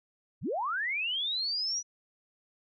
sine linear sweep, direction up, 64.1 to 5920 Hz, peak -29 dBFS, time 0.41-1.83 s, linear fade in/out 50 ms, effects none

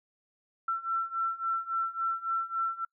sine beating tone pair, 1343 / 1346.6 Hz, E6 / E6, +32 / +36 cents, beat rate 3.6 Hz, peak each -33 / -31 dBFS, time 0.68-2.85 s, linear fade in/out 5 ms, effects noise-tail reverb RT60 0.1 s tail -26 dB re dry

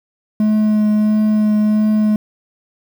triangle tone with vibrato, 213 Hz, G#3, 44 cents sharp, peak -9 dBFS, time 0.4-2.16 s, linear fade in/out 2 ms, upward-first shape triangle, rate 1.5 Hz, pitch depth 13 cents each way, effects 7-bit

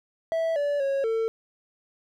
triangle tone with pitch steps, 655 / 577 / 549 / 449.9 Hz, E5 / D5 / C#5 / A4, -11 / -31 / -17 / +39 cents, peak -21 dBFS, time 0.32-1.28 s, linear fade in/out 0 ms, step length 240 ms, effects none

